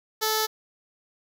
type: tone with notch filter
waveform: 5% pulse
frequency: 435.8 Hz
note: A4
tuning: 17 cents flat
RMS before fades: -25 dBFS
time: 0.21-0.47 s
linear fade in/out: 20 ms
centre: 2500 Hz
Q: 1.1
effects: none